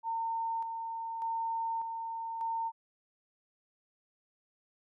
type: tone with tremolo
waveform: sine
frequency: 910 Hz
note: A#5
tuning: 42 cents flat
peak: -31 dBFS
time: 0.03-2.72 s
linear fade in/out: 50 ms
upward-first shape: square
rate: 0.84 Hz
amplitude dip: 40%
effects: none